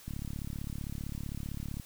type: click train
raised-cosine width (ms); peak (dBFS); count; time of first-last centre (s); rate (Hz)
5; -26; 62; 0.08-1.798; 35.5
effects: white hiss -54 dBFS RMS until 1.85 s